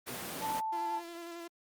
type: noise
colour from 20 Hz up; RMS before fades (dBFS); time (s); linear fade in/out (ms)
pink; -38; 0.06-0.61; 20
type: tone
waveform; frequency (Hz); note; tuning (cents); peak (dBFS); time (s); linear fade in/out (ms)
sine; 880; A5; 0; -32; 0.4-1.02; 50
type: tone with vibrato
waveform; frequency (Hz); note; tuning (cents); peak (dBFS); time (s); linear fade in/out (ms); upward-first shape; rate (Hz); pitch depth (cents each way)
sawtooth; 340; F4; -46; -38; 0.72-1.48; 10; square; 11; 18
effects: high-pass 200 Hz 12 dB/octave + Opus 24 kbps